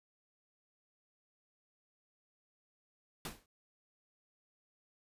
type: noise with exponential decay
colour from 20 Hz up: pink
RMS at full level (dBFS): -38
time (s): 3.25-3.46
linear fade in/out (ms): 2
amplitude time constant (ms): 45
effects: resampled to 32000 Hz